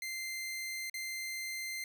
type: tone with dropouts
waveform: sawtooth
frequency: 2084 Hz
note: C7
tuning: 7 cents flat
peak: -34 dBFS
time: 0.02-1.84 s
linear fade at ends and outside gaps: 2 ms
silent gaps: 0.898-0.941 s
effects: none